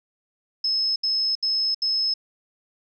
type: tone bursts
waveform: sine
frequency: 5190 Hz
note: E8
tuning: 28 cents flat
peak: -20 dBFS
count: 4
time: 0.64-2.139 s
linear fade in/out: 5 ms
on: 320 ms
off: 73 ms
effects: none